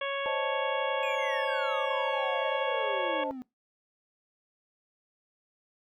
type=harmonic tone; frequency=554.4 Hz; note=C#5; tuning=in tune; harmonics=1 / 2 / 3 / 4 / 5 / 6; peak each=-33 / -36 / -38 / -39 / -40 / -41 dBFS; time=0.01-3.24 s; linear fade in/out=5 ms
type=chord; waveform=sine; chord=A diminished; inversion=first; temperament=equal; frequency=523.3 / 622.3 / 880 Hz; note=C5 / Eb5 / A5; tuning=0 / 0 / 0 cents; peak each=-34 / -38 / -34 dBFS; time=0.26-3.31 s; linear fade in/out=0 ms
type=exponential sweep; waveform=triangle; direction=down; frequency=2537 to 246.9 Hz; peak=-35 dBFS; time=1.03-3.42 s; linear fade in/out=0 ms
effects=noise-tail reverb RT60 0.2 s tail -21 dB re dry